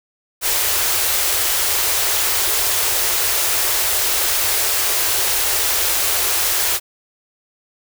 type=band-stop noise; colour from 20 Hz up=white; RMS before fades=-18 dBFS; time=0.41-6.8 s; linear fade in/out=50 ms; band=110 to 330 Hz; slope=96 dB/octave; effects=none